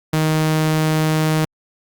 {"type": "tone", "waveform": "sawtooth", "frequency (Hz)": 156.5, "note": "D#3", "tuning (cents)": 10, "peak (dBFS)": -11, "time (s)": [0.13, 1.45], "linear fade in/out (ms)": 5, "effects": ["Opus 48 kbps"]}